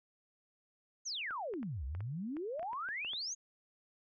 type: exponential two-way sweep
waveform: sine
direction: down then up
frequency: 6800 to 61.74 to 6800 Hz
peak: -37 dBFS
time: 1.05-3.35 s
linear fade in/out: 20 ms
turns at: 1.85 s
type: clicks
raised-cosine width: 0.5 ms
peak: -36 dBFS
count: 12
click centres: 1.308 / 1.538 / 1.63 / 1.95 / 2.006 / 2.368 / 2.595 / 2.629 / 2.732 / 2.888 / 3.048 / 3.134 s
effects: none